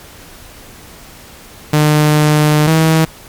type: tone pair in turn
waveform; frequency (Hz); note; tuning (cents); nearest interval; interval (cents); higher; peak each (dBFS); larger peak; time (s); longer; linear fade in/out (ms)
sawtooth; 151.1 / 160.08; D3 / D#3; +50 / +50; minor second; 100; second; -4; neither; 1.73-2.67 / 2.67-3.05; first; 5
effects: pink hiss -37 dBFS RMS until 3.28 s + MP3 96 kbps